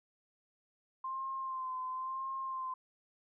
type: tone with vibrato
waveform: sine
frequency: 1046.5 Hz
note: C6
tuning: in tune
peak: -36 dBFS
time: 1.04-2.74 s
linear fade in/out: 5 ms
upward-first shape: sine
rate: 0.97 Hz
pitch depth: 34 cents each way
effects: none